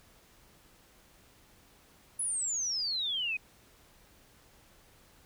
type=exponential sweep; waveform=sine; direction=down; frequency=10548 to 2467 Hz; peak=-30 dBFS; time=2.19-3.37 s; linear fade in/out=5 ms; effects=pink hiss -61 dBFS RMS until 5.25 s